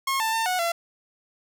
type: tone with pitch steps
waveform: sawtooth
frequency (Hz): 1081 / 889 / 901 / 734 / 679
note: C#6 / A5 / A5 / F#5 / F5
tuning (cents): -44 / +18 / +41 / -14 / -49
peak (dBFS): -19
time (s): 0.07-0.72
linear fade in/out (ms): 5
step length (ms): 130
effects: none